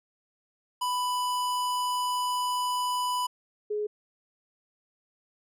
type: tone pair in turn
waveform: square / sine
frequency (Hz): 993 / 419.8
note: B5 / G#4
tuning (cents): +9 / +19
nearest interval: octave + minor third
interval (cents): 1490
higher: first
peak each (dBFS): -27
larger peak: neither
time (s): 0.81-3.27 / 3.7-3.87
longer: first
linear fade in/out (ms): 10
effects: resampled to 32000 Hz